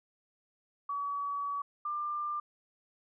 sine tone pair in turn, 1137 / 1192.5 Hz, C#6 / D6, +44 / +26 cents, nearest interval minor second, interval 82 cents, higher second, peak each -32 / -32 dBFS, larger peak neither, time 0.89-1.62 / 1.85-2.4 s, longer first, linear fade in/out 5 ms, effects none

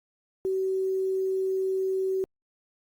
sine tone with quantisation, 380.2 Hz, F#4, 47 cents sharp, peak -24 dBFS, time 0.45-2.24 s, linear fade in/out 0 ms, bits 9, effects Opus 48 kbps

